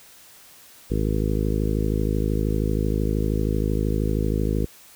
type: harmonic tone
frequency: 52.9 Hz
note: G#1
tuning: 33 cents sharp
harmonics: 1 / 2 / 3 / 4 / 5 / 6 / 7 / 8 / 9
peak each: -24 / -27 / -29 / -30 / -31 / -32 / -32 / -33 / -34 dBFS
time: 0.9-4.66 s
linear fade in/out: 10 ms
effects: white hiss -49 dBFS RMS until 4.95 s